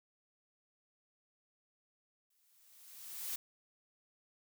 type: noise with exponential growth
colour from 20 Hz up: blue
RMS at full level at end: -38 dBFS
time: 2.3-3.36 s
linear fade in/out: 5 ms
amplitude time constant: 230 ms
effects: none